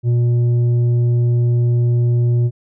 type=tone with tanh clipping; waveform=triangle; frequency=120 Hz; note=B2; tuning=49 cents flat; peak=-13 dBFS; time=0.03-2.51 s; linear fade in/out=50 ms; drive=10 dB; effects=none